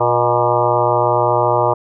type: harmonic tone with a mistuned harmonic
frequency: 119.5 Hz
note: A#2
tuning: 43 cents sharp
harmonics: 1 / 3 / 4 / 5 / 6 / 7 / 8 / 9 / 10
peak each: -23 / -22 / -20 / -18 / -24 / -20 / -19 / -24 / -23 dBFS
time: 0-1.74 s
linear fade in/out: 10 ms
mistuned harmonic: 5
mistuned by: +40 cents
effects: none